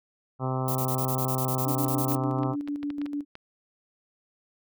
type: harmonic tone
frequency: 130 Hz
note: C3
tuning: 11 cents flat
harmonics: 1 / 2 / 3 / 4 / 5 / 6 / 7 / 8 / 9 / 10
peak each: -28 / -34 / -36 / -38 / -38 / -36 / -40 / -39 / -40 / -41 dBFS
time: 0.39-2.56 s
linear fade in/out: 50 ms
type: noise bursts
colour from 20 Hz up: violet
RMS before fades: -32 dBFS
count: 15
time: 0.68-2.152 s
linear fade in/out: 2 ms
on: 72 ms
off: 28 ms
type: tone with tremolo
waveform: sine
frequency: 289.3 Hz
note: D4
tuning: 26 cents flat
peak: -27 dBFS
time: 1.64-3.25 s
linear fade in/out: 50 ms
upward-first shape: square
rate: 6.7 Hz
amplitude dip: 50%
type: clicks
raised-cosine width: 0.3 ms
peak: -26 dBFS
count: 8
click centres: 2.119 / 2.433 / 2.676 / 2.83 / 2.903 / 3.016 / 3.063 / 3.354 s
effects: none